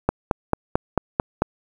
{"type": "click train", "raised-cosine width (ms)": 1, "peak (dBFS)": -3, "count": 7, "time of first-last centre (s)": [0.09, 1.42], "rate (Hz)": 4.51, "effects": ["7-bit"]}